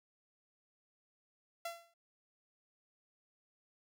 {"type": "tone with exponential decay", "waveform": "sawtooth", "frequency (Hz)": 679, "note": "F5", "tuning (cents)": -49, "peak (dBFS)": -33, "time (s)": [1.65, 1.94], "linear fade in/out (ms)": 5, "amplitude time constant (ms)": 63, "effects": []}